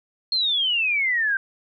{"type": "exponential sweep", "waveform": "sine", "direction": "down", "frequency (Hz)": [4282, 1555], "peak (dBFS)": -19, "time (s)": [0.32, 1.37], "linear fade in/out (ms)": 2, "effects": []}